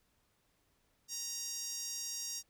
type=tone with high-pass filter; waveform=sawtooth; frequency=938 Hz; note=A#5; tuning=11 cents sharp; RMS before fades=-41 dBFS; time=1.08-2.43 s; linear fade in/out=50 ms; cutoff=5800 Hz; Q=4.1; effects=pink hiss -75 dBFS RMS until 2.49 s